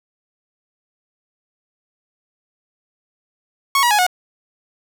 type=tone with pitch steps; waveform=sawtooth; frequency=1104 / 961.1 / 836.7 / 728.4 Hz; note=C#6 / B5 / G#5 / F#5; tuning=-7 / -47 / +13 / -27 cents; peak=-9 dBFS; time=3.75-4.066 s; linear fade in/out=2 ms; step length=79 ms; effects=none